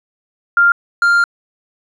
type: tone pair in turn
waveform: sine / triangle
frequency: 1396.9 / 1396.9 Hz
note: F6 / F6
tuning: 0 / 0 cents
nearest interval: unison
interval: 0 cents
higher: neither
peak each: -7 dBFS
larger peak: neither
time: 0.57-0.72 / 1.02-1.24 s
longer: second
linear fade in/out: 2 ms
effects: resampled to 22050 Hz